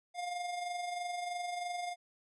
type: tone with amplitude modulation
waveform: square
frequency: 708 Hz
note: F5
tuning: 23 cents sharp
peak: -35 dBFS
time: 0.14-1.96 s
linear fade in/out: 50 ms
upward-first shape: sine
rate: 23.1 Hz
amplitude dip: 45%
effects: resampled to 24000 Hz